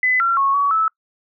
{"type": "tone with pitch steps", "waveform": "sine", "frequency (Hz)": [2011, 1365, 1100, 1130, 1308], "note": ["B6", "F6", "C#6", "C#6", "E6"], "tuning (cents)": [31, -40, -14, 33, -14], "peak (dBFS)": -14, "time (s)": [0.03, 0.88], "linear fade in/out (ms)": 2, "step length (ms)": 170, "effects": ["noise-tail reverb RT60 0.1 s tail -26 dB re dry"]}